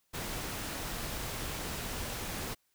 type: noise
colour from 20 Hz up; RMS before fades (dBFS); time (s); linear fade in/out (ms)
pink; -38; 0.13-2.55; 20
effects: white hiss -75 dBFS RMS until 2.74 s